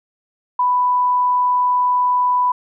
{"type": "tone", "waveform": "sine", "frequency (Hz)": 992, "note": "B5", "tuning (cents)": 7, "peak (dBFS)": -13, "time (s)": [0.59, 2.52], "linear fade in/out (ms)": 5, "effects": []}